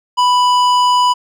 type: tone with hard clipping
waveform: sine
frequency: 990 Hz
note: B5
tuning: 4 cents sharp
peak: -11 dBFS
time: 0.17-1.14 s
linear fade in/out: 20 ms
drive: 12 dB
effects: none